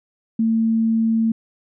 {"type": "tone", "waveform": "sine", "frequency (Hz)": 225, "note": "A3", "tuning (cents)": 39, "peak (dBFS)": -15, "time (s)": [0.39, 1.32], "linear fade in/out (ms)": 5, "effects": []}